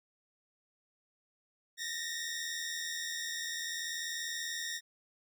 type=tone pair together; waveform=15% pulse; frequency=1806 / 1886.5 Hz; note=A6 / A#6; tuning=+45 / +20 cents; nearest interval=minor second; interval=75 cents; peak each=-33 / -33 dBFS; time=1.77-4.81 s; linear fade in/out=50 ms; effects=none